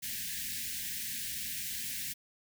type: band-stop noise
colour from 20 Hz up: white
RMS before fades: -38 dBFS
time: 0.02-2.14 s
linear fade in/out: 20 ms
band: 270 to 1600 Hz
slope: 96 dB/octave
effects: none